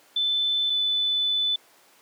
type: tone pair in turn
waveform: sine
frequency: 3520 / 3498 Hz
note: A7 / A7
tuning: 0 / -11 cents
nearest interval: unison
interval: 11 cents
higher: first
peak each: -21 dBFS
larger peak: neither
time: 0.16-0.7 / 0.7-1.56 s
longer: second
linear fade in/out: 5 ms
effects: pink hiss -56 dBFS RMS until 2.01 s + high-pass 400 Hz 12 dB/octave